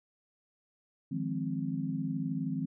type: chord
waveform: sine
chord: F minor seventh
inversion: third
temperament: equal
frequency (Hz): 155.56 / 174.61 / 207.7 / 261.6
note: Eb3 / F3 / Ab3 / C4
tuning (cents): 0 / 0 / 0 / 0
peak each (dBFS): -36 / -37 / -39 / -35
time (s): 1.11-2.66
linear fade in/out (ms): 10
effects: none